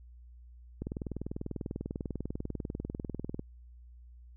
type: click train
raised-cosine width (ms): 3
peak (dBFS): -23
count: 53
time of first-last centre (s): 0.82-3.394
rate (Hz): 20.2
effects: added 60 Hz sine -50 dBFS peak until 4.36 s